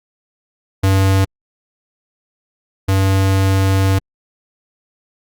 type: tone pair in turn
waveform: square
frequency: 96.4 / 96.4 Hz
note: G2 / G2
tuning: -28 / -28 cents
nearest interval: unison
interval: 0 cents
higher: neither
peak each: -11 / -12 dBFS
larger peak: first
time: 0.83-1.25 / 2.88-3.99 s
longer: second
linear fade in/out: 10 ms
effects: Opus 48 kbps